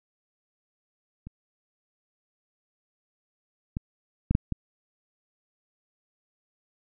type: clicks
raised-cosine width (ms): 5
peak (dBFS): -27 / -17 / -10 / -8 / -15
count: 5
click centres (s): 1.27 / 3.769 / 4.31 / 4.351 / 4.523
effects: none